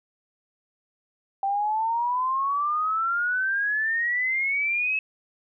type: exponential sweep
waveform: sine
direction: up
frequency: 779 to 2600 Hz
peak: -22 dBFS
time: 1.43-4.99 s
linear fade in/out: 2 ms
effects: none